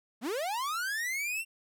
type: linear sweep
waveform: 45% pulse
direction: up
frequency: 196.5 to 2761 Hz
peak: -31 dBFS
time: 0.21-1.45 s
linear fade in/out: 50 ms
effects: none